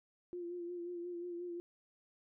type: tone with vibrato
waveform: sine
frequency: 349.2 Hz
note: F4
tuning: in tune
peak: -40 dBFS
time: 0.33-1.6 s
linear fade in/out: 0 ms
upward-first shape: sine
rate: 5.6 Hz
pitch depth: 34 cents each way
effects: none